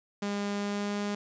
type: tone with pitch glide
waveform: sawtooth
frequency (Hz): 203 to 204.8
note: G#3 to G#3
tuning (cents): -39 to -24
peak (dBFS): -26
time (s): 0.22-1.15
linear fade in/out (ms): 5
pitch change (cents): +15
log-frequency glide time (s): 0.56-0.99
effects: resampled to 16000 Hz + 9-bit